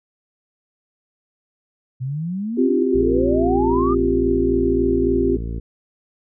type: exponential sweep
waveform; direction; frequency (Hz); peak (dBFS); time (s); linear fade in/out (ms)
sine; up; 123.47 to 1246; -22; 2-3.95; 20
type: chord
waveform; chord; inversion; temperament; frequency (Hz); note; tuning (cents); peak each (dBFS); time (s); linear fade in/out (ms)
sine; C suspended fourth; none; just; 261.6 / 348.8 / 392.4; C4 / F4 / G4; 0 / -2 / +2; -20; 2.57-5.37; 10
type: harmonic tone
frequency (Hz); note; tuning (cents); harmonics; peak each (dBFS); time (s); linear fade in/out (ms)
56.8; A#1; -44; 1 / 2 / 3 / 4 / 5 / 6 / 7 / 8; -25 / -31 / -35 / -37 / -39 / -41 / -42 / -43; 2.94-5.6; 10
effects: none